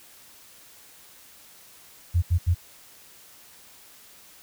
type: tone bursts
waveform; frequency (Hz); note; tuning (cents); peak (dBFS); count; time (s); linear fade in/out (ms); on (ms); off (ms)
sine; 87; F2; -6; -17; 3; 2.14-2.548; 20; 84; 78
effects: white hiss -51 dBFS RMS until 4.42 s